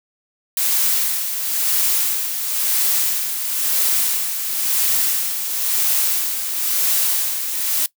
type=noise with tremolo; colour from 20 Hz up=blue; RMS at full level=-17 dBFS; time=0.57-7.86 s; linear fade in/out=2 ms; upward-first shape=sine; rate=0.98 Hz; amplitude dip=55%; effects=noise-tail reverb RT60 0.1 s tail -20 dB re dry